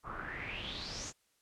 pink noise with low-pass filter sweep, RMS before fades -42 dBFS, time 0.03-1.13 s, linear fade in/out 50 ms, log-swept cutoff 1100 to 7200 Hz, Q 6.6, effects white hiss -74 dBFS RMS until 1.41 s + low-pass 11000 Hz 12 dB/octave

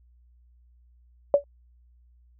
sine tone with exponential decay, 570 Hz, C#5, 48 cents sharp, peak -10 dBFS, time 1.34-1.44 s, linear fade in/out 1 ms, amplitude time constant 20 ms, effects added 60 Hz sine -55 dBFS peak until 2.39 s

